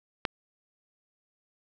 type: click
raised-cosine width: 0.3 ms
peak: -10 dBFS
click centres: 0.252 s
effects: none